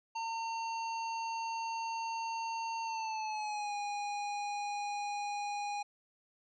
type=tone with pitch glide; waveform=square; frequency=910 to 820.1 Hz; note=A#5 to G#5; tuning=-42 to -22 cents; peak=-36 dBFS; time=0.15-5.83 s; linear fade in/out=10 ms; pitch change=-180 cents; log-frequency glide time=2.83-3.74 s; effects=resampled to 16000 Hz